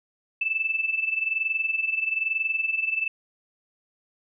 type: tone with amplitude modulation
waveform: sine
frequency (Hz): 2637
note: E7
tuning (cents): 0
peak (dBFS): -20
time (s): 0.41-3.08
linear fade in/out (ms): 5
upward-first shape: sine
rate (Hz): 21.1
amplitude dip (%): 75
effects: none